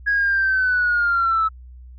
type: linear sweep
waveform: sine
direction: down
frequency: 1661.2 to 1298 Hz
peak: -15 dBFS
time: 0.06-1.49 s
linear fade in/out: 20 ms
effects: tanh soft clip ceiling -11 dBFS + added 62 Hz sine -38 dBFS peak until 1.98 s